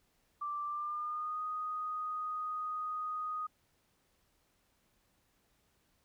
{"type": "tone with pitch glide", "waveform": "sine", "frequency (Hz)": [1174.7, 1243.8], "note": ["D6", "D#6"], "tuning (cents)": [0, -1], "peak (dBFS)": -35, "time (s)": [0.41, 3.47], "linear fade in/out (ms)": 10, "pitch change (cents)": 99, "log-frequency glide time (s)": [0.65, 1.41], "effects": ["pink hiss -74 dBFS RMS until 6.04 s"]}